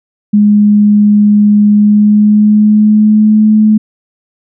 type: tone with pitch glide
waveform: sine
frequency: 207.7 to 214.7 Hz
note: G#3 to A3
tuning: 0 to -42 cents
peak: -3 dBFS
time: 0.33-3.78 s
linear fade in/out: 10 ms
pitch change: +58 cents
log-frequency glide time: 1.7-3.45 s
effects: none